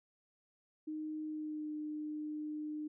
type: tone with pitch glide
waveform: sine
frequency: 308.9 to 303.2 Hz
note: D#4 to D#4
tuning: -12 to -45 cents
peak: -38 dBFS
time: 0.87-2.88 s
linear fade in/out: 10 ms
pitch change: -33 cents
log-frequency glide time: 1.25-1.72 s
effects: none